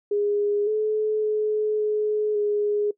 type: tone with pitch steps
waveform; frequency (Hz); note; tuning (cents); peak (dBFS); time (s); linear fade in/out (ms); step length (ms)
sine; 411.3 / 429.6 / 426.8 / 424.2 / 415.3; G#4 / A4 / G#4 / G#4 / G#4; -17 / -41 / +47 / +37 / 0; -20; 0.11-2.91; 5; 560
effects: noise-tail reverb RT60 0.1 s tail -20 dB re dry